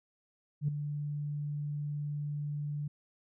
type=tone with ADSR envelope; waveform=sine; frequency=146.83 Hz; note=D3; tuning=in tune; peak=-24 dBFS; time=0.61-2.88 s; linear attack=72 ms; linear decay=5 ms; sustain=-9 dB; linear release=7 ms; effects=tanh soft clip ceiling -21 dBFS